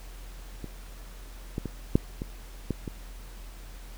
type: clicks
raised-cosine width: 3 ms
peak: -23 / -17 / -19 / -6 / -20 / -14 / -20 dBFS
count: 7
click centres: 0.643 / 1.581 / 1.657 / 1.955 / 2.219 / 2.707 / 2.878 s
effects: added 42 Hz sine -41 dBFS peak until 3.97 s + pink hiss -51 dBFS RMS until 3.97 s